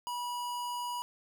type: tone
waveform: square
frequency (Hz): 972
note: B5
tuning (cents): -28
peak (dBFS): -35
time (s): 0.07-1.02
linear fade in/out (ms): 0
effects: none